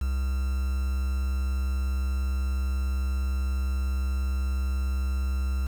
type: tone with quantisation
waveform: triangle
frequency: 65.5 Hz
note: C2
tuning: 2 cents sharp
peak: -22 dBFS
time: 0.01-5.67 s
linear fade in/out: 5 ms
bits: 7
effects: none